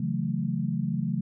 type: chord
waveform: sine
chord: F# minor seventh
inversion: second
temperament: equal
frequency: 138.59 / 164.81 / 185 / 220 Hz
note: C#3 / E3 / F#3 / A3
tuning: 0 / 0 / 0 / 0 cents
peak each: -31 dBFS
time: 0-1.21 s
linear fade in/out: 5 ms
effects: none